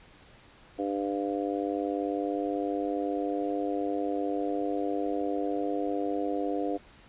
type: harmonic tone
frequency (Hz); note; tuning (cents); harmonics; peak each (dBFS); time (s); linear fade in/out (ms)
99.9; G2; +33; 3 / 4 / 5 / 6 / 7; -31 / -35 / -34 / -40 / -35; 0.78-6.78; 20
effects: pink hiss -55 dBFS RMS until 7.08 s + resampled to 8000 Hz